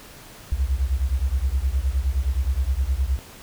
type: beating tone pair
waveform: sine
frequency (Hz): 61.74 / 71.34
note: B1 / D2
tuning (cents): 0 / -50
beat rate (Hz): 9.6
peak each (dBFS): -22 / -23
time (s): 0.52-3.19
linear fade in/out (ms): 0
effects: pink hiss -44 dBFS RMS until 3.42 s